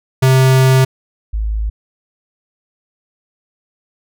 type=tone pair in turn; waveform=square / sine; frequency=131.3 / 53.51 Hz; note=C3 / A1; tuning=+6 / -48 cents; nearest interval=octave + major third; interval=1554 cents; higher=first; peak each=-8 / -15 dBFS; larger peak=first; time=0.22-0.85 / 1.33-1.7 s; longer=first; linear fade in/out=10 ms; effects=none